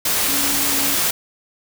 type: tone in noise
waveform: sine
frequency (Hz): 280.3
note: C#4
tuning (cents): +19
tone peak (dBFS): -28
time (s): 0.28-0.95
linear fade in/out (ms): 5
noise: white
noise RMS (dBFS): -19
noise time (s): 0.05-1.11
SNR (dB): -12
effects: none